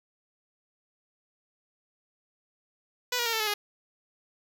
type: tone with pitch steps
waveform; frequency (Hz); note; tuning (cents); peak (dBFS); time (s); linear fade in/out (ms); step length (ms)
5% pulse; 493.9 / 476.8 / 460.3 / 444.4 / 429 / 414.1; B4 / A#4 / A#4 / A4 / A4 / G#4; 0 / +39 / -22 / +17 / -44 / -5; -15; 3.12-3.54; 5; 70
effects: none